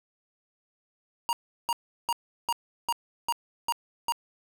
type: tone bursts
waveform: square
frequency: 944 Hz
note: A#5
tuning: 22 cents sharp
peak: -25 dBFS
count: 8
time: 1.29-4.122 s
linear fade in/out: 0 ms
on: 39 ms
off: 360 ms
effects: none